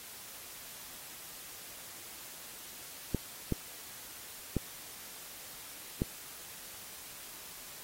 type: clicks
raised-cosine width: 3 ms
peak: -16 dBFS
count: 4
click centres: 3.147 / 3.523 / 4.567 / 6.019 s
effects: white hiss -48 dBFS RMS until 7.83 s + AAC 48 kbps